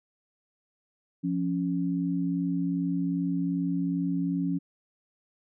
sine tone pair together, 174.63 / 277.2 Hz, F3 / C#4, 0 / 0 cents, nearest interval minor sixth, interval 800 cents, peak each -28 dBFS, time 1.23-4.59 s, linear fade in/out 20 ms, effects none

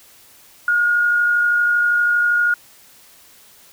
sine tone with amplitude modulation, 1432 Hz, F6, 43 cents sharp, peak -12 dBFS, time 0.68-2.54 s, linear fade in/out 2 ms, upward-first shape sine, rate 52.6 Hz, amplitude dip 30%, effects white hiss -48 dBFS RMS until 3.72 s

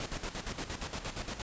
pink noise with tremolo, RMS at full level -37 dBFS, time 0-1.42 s, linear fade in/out 2 ms, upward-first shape square, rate 8.6 Hz, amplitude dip 65%, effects resampled to 16000 Hz

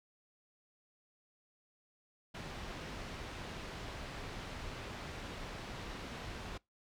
pink low-pass noise, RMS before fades -45 dBFS, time 2.34-6.58 s, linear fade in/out 10 ms, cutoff 4200 Hz, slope 12 dB/octave, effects noise-tail reverb RT60 0.2 s tail -24 dB re dry

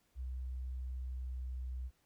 sine tone with pitch glide, 63.6 to 63.16 Hz, C2 to B1, -48 to +39 cents, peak -38 dBFS, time 0.15-1.91 s, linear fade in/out 50 ms, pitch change -13 cents, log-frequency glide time 0.82-1.75 s, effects pink hiss -75 dBFS RMS until 2.05 s

